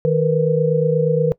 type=tone cluster; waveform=sine; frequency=156.7 / 465.3 / 493.7 Hz; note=D#3 / A#4 / B4; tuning=+13 / -3 / -1 cents; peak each=-18 dBFS; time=0.05-1.32 s; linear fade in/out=0 ms; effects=noise-tail reverb RT60 0.1 s tail -20 dB re dry